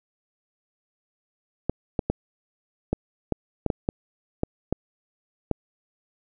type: clicks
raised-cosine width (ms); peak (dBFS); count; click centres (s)
2; -9; 11; 1.696 / 1.992 / 2.1 / 2.93 / 3.323 / 3.663 / 3.702 / 3.889 / 4.434 / 4.726 / 5.513
effects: none